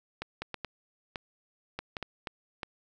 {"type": "clicks", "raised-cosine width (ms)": 0.3, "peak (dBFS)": -19, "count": 10, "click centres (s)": [0.22, 0.42, 0.543, 0.647, 1.158, 1.79, 1.968, 2.027, 2.272, 2.632], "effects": []}